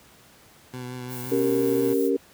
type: tone with vibrato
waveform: 20% pulse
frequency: 125.5 Hz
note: B2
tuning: 28 cents sharp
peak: -28 dBFS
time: 0.73-1.94 s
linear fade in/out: 10 ms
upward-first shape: triangle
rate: 5.8 Hz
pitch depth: 22 cents each way
type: noise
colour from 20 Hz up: violet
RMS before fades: -38 dBFS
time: 1.08-2.11 s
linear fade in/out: 50 ms
type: chord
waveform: sine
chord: G diminished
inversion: second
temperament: equal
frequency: 277.2 / 392 / 466.2 Hz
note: Db4 / G4 / Bb4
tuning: 0 / 0 / 0 cents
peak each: -24 dBFS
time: 1.31-2.17 s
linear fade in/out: 10 ms
effects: pink hiss -53 dBFS RMS until 2.33 s + high-pass 80 Hz 12 dB/octave